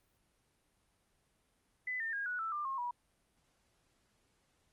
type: tone with pitch steps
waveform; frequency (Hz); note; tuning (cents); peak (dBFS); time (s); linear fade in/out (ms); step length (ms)
sine; 2006 / 1807.9 / 1629.4 / 1468.5 / 1323.5 / 1192.8 / 1075 / 968.8; B6 / A6 / G#6 / F#6 / E6 / D6 / C6 / B5; +26 / +46 / -33 / -13 / +7 / +27 / +47 / -34; -35; 1.87-2.91; 5; 130
effects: pink hiss -75 dBFS RMS until 4.72 s + Opus 32 kbps